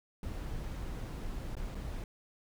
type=noise with dropouts; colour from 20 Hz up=brown; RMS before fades=-39 dBFS; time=0.23-2.04 s; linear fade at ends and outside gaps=2 ms; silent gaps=1.553-1.567 / 1.748-1.752 s; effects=none